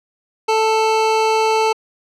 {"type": "tone pair together", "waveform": "square", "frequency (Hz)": [440.3, 882], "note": ["A4", "A5"], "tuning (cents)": [1, 4], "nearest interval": "octave", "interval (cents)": 1203, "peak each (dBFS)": -17, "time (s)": [0.48, 1.73], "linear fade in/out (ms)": 10, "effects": ["low-pass 6000 Hz 12 dB/octave"]}